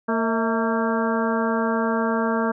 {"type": "harmonic tone with a mistuned harmonic", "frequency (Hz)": 227.9, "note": "A#3", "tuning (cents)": -39, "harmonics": [1, 2, 3, 4, 5, 6, 7], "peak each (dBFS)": [-23, -26, -28, -29, -30, -31, -31], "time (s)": [0.08, 2.52], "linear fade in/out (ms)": 10, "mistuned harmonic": 3, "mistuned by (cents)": -79, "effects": []}